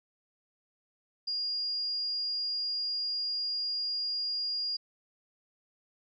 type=tone; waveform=sine; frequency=4836 Hz; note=D8; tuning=50 cents sharp; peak=-30 dBFS; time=1.27-4.77 s; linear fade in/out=10 ms; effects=none